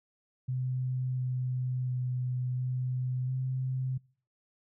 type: tone with pitch steps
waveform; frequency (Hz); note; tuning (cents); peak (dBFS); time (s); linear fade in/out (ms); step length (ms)
sine; 128 / 127 / 125.9 / 127.1 / 129.8; C3 / B2 / B2 / C3 / C3; -38 / +49 / +34 / -50 / -13; -29; 0.48-3.98; 10; 700
effects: noise-tail reverb RT60 0.5 s tail -26 dB re dry